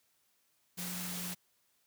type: tone in noise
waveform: sine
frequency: 179.2 Hz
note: F3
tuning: 45 cents sharp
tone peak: -42 dBFS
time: 0.77-1.35 s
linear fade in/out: 20 ms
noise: white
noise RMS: -41 dBFS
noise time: 0.77-1.35 s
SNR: -4 dB
effects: white hiss -74 dBFS RMS until 1.86 s + high-pass 60 Hz 12 dB/octave